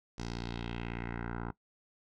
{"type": "tone with low-pass filter sweep", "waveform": "10% pulse", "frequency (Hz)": 58.27, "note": "A#1", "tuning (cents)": 0, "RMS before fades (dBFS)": -39, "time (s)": [0.18, 1.51], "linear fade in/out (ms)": 5, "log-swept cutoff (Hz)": [5900, 1200], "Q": 2.5, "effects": ["noise-tail reverb RT60 0.1 s tail -19 dB re dry"]}